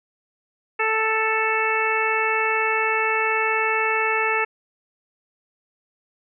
harmonic tone, 440.7 Hz, A4, 3 cents sharp, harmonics 1 / 2 / 3 / 4 / 5 / 6, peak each -26 / -26 / -26 / -26 / -26 / -26 dBFS, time 0.79-4.45 s, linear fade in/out 10 ms, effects none

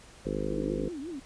harmonic tone, 51.1 Hz, G#1, 27 cents flat, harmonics 1 / 3 / 4 / 5 / 6 / 7 / 8 / 9 / 10, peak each -38 / -38 / -38 / -38 / -38 / -38 / -38 / -38 / -38 dBFS, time 0.25-0.89 s, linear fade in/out 10 ms
sine tone with vibrato, 308.3 Hz, D#4, 16 cents flat, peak -35 dBFS, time 0.5-1.2 s, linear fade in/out 10 ms, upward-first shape triangle, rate 5.5 Hz, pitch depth 290 cents each way
effects pink hiss -53 dBFS RMS until 1.25 s + resampled to 22050 Hz

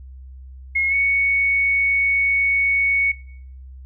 sine tone with pitch glide, 2162 to 2223 Hz, C#7 to C#7, -44 to +4 cents, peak -16 dBFS, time 0.75-3.12 s, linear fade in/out 10 ms, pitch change +48 cents, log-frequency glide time 0.89-0.94 s, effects noise-tail reverb RT60 0.6 s tail -19 dB re dry + added 65 Hz sine -36 dBFS peak until 3.85 s

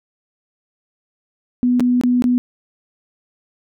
sine tone with dropouts, 246.9 Hz, B3, in tune, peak -12 dBFS, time 1.63-2.38 s, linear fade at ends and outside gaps 0 ms, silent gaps 1.797-1.805 / 2.012-2.036 / 2.222-2.241 s, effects none

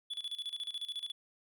triangle tone with tremolo, 3431 Hz, A7, 44 cents flat, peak -34 dBFS, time 0.1-1.12 s, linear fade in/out 10 ms, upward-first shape square, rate 14 Hz, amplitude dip 80%, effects none

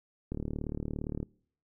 click train, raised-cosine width 3 ms, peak -22 dBFS, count 35, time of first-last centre 0.32-1.229 s, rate 37.4 Hz, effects noise-tail reverb RT60 0.6 s tail -26 dB re dry

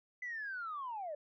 sine linear sweep, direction down, 2022 to 569 Hz, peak -38 dBFS, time 0.22-1.15 s, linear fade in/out 5 ms, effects tanh soft clip ceiling -34 dBFS

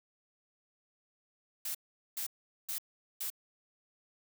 blue noise bursts, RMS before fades -37 dBFS, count 4, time 1.65-3.302 s, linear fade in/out 5 ms, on 98 ms, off 420 ms, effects none

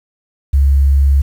sine tone, 69.3 Hz, C#2, in tune, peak -7 dBFS, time 0.53-1.22 s, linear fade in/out 10 ms, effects 7-bit

